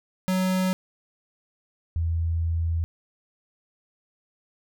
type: tone pair in turn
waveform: square / sine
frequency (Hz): 186 / 82.85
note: F#3 / E2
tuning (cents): +9 / +9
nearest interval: octave + major second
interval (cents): 1400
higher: first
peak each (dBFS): -22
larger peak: neither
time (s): 0.28-0.73 / 1.96-2.84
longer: second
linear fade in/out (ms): 0
effects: none